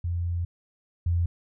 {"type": "tone pair in turn", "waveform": "sine", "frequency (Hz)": [86.4, 86], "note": ["F2", "F2"], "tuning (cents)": [-18, -26], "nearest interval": "unison", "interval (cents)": 8, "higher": "first", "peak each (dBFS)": [-25, -21], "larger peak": "second", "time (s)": [[0.04, 0.45], [1.06, 1.26]], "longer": "first", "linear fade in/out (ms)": 5, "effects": []}